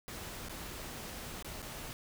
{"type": "noise with dropouts", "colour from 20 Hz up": "pink", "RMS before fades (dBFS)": -44, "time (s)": [0.08, 1.93], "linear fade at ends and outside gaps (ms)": 0, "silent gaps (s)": [[0.485, 0.495], [1.425, 1.446], [1.62, 1.627]], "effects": []}